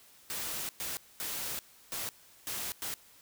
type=noise bursts at uneven times; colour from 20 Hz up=white; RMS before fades=-37 dBFS; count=6; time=0.3-0.69 / 0.8-0.97 / 1.2-1.59 / 1.92-2.09 / 2.47-2.72 / 2.82-2.94 s; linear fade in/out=0 ms; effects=white hiss -59 dBFS RMS until 3.21 s